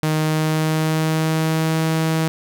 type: tone with pitch glide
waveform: sawtooth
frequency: 155.56 to 160.3 Hz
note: D#3 to E3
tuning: 0 to -48 cents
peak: -13 dBFS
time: 0.03-2.28 s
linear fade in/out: 0 ms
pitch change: +52 cents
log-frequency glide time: 0.14-1.8 s
effects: none

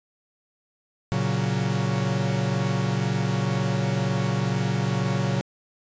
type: chord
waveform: 45% pulse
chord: F# major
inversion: first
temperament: equal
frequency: 116.54 / 138.59 / 185 Hz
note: A#2 / C#3 / F#3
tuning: 0 / 0 / 0 cents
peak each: -27 / -26 / -27 dBFS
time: 1.12-5.41 s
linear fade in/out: 0 ms
effects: resampled to 16000 Hz

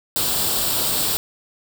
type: noise with comb filter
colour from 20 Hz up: white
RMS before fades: -21 dBFS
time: 0.16-1.17 s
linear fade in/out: 0 ms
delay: 0.24 ms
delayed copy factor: +0.6
effects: none

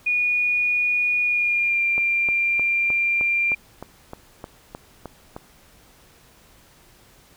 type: tone with pitch glide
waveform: sine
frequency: 2451 to 2381 Hz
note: D#7 to D7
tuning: -27 to +23 cents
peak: -18 dBFS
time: 0.06-3.55 s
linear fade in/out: 10 ms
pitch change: -50 cents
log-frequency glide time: 1.23-1.83 s
type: click train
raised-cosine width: 1 ms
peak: -19 dBFS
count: 12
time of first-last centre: 1.98-5.365 s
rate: 3.25 Hz
effects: pink hiss -53 dBFS RMS until 7.36 s

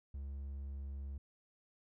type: tone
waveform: triangle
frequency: 69.2 Hz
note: C#2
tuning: 2 cents flat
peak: -39 dBFS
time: 0.14-1.18 s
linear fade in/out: 5 ms
effects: none

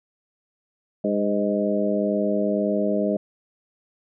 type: harmonic tone with a mistuned harmonic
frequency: 101.9 Hz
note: G#2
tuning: 32 cents flat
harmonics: 2 / 3 / 4 / 5 / 6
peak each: -24 / -28 / -28 / -28 / -25 dBFS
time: 1.04-3.17 s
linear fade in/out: 5 ms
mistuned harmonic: 6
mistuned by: +26 cents
effects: none

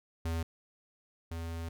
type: tone pair in turn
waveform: square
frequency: 82.41 / 82.98 Hz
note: E2 / E2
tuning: 0 / +12 cents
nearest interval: unison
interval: 12 cents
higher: second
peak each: -32 / -37 dBFS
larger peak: first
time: 0.25-0.43 / 1.31-1.69 s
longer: second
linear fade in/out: 5 ms
effects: none

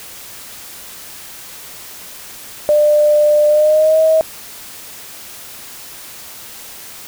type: tone with pitch glide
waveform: sine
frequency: 597 to 636.2 Hz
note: D5 to D#5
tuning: +28 to +38 cents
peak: -8 dBFS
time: 2.69-4.21 s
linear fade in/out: 0 ms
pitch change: +110 cents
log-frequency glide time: 3.47-4 s
effects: white hiss -34 dBFS RMS until 7.07 s

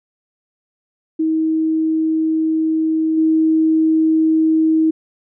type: tone with level steps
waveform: sine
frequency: 318.1 Hz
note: D#4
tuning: 38 cents sharp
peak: -14 / -11 dBFS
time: 1.19-4.91 s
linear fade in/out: 10 ms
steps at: 3.17 s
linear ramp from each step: 10 ms
effects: none

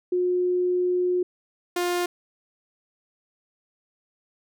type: tone pair in turn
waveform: sine / sawtooth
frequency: 360 / 353.2 Hz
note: F#4 / F4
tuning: -47 / +20 cents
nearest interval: unison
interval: 33 cents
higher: first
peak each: -20 / -19 dBFS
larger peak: second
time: 0.12-1.23 / 1.76-2.06 s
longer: first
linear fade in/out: 5 ms
effects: none

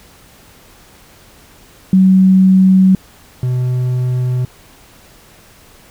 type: tone pair in turn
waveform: sine / triangle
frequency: 188.5 / 125.81 Hz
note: F#3 / B2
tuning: +32 / +32 cents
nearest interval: perfect fifth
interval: 700 cents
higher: first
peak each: -5 / -11 dBFS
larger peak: first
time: 1.93-2.95 / 3.43-4.45 s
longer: neither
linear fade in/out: 2 ms
effects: pink hiss -44 dBFS RMS until 5.9 s

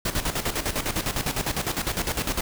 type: noise with tremolo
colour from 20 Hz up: pink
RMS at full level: -25 dBFS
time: 0.05-2.41 s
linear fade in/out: 5 ms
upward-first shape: square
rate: 9.9 Hz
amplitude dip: 70%
effects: none

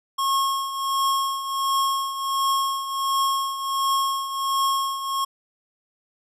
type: tone with tremolo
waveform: square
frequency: 1087 Hz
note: C#6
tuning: 34 cents flat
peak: -19 dBFS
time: 0.18-5.25 s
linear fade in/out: 10 ms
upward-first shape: triangle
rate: 1.4 Hz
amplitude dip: 70%
effects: resampled to 32000 Hz

